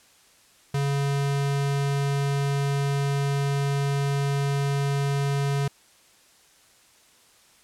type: tone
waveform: square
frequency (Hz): 140.3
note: C#3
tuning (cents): +21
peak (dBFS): -23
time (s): 0.74-5.68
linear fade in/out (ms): 5
effects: white hiss -57 dBFS RMS until 7.63 s + low-pass 10000 Hz 12 dB/octave